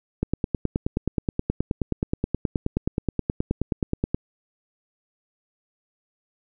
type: click train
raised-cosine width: 3 ms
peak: -9 dBFS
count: 38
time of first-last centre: 0.23-4.145 s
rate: 9.45 Hz
effects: none